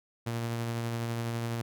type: tone with tremolo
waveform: sawtooth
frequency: 116.54 Hz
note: A#2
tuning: in tune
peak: -26 dBFS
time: 0.26-1.62 s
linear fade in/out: 10 ms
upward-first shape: triangle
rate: 12 Hz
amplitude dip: 25%
effects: none